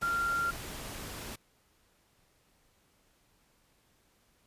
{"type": "tone in noise", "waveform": "sine", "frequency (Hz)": 1384, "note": "F6", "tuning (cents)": -16, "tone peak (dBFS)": -28, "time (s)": [0.02, 0.51], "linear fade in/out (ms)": 10, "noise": "pink", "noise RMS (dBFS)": -42, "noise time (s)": [0.01, 1.36], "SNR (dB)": 11, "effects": ["pink hiss -69 dBFS RMS until 4.46 s", "resampled to 32000 Hz"]}